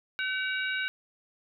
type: harmonic tone with a mistuned harmonic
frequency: 761 Hz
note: F#5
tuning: 48 cents sharp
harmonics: 2 / 3 / 4 / 5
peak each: -30 / -35 / -38 / -39 dBFS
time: 0.19-0.88 s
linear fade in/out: 0 ms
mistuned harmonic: 4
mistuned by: -130 cents
effects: none